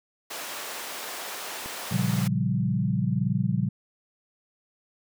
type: high-pass noise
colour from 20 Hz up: pink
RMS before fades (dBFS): -36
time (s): 0.3-2.28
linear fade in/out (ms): 10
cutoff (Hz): 550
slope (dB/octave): 12
type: click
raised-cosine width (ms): 2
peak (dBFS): -26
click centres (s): 1.66
type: chord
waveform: sine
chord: G half-diminished seventh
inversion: first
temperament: equal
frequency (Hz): 116.54 / 138.59 / 174.61 / 196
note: Bb2 / Db3 / F3 / G3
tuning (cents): 0 / 0 / 0 / 0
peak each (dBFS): -28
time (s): 1.91-3.69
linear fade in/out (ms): 10
effects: none